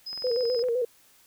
sine tone, 5060 Hz, D#8, 28 cents sharp, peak -33 dBFS, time 0.06-0.63 s, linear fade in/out 10 ms
click train, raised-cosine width 0.5 ms, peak -31 dBFS, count 13, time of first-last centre 0.13-0.686 s, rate 21.6 Hz
sine tone with vibrato, 484.1 Hz, B4, 35 cents flat, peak -23 dBFS, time 0.24-0.85 s, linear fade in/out 5 ms, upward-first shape square, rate 7.8 Hz, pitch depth 67 cents each way
effects white hiss -59 dBFS RMS until 1.26 s

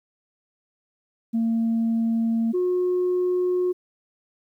sine tone pair in turn, 227.9 / 361.8 Hz, A#3 / F#4, -39 / -39 cents, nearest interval minor sixth, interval 800 cents, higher second, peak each -18 dBFS, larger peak neither, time 1.33-2.53 / 2.53-3.73 s, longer neither, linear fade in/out 20 ms, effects tanh soft clip ceiling -17 dBFS + 10-bit

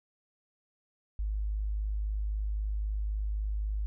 sine tone, 51.9 Hz, G#1, in tune, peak -29 dBFS, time 1.19-3.86 s, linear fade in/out 0 ms, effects none

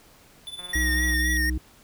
square tone with tremolo, 3494 Hz, A7, 13 cents flat, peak -32 dBFS, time 0.47-1.37 s, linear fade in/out 0 ms, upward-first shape triangle, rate 18 Hz, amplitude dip 90%
click train, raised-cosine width 0.5 ms, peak -32 dBFS, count 99, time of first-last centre 0.59-1.137 s, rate 179 Hz
square tone with vibrato, 1876 Hz, A#6, 11 cents sharp, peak -24 dBFS, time 0.73-1.5 s, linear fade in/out 5 ms, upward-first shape triangle, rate 3.9 Hz, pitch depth 51 cents each way
harmonic tone, 62.5 Hz, B1, 21 cents sharp, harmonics 1 / 3 / 5, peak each -24 / -39 / -32 dBFS, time 0.75-1.58 s, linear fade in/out 5 ms
effects pink hiss -54 dBFS RMS until 1.83 s

